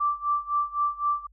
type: tone with tremolo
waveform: sine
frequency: 1171 Hz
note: D6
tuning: 5 cents flat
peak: -20 dBFS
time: 0-1.27 s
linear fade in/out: 10 ms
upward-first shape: sine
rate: 3.9 Hz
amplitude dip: 90%
effects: added 50 Hz sine -55 dBFS peak until 1.32 s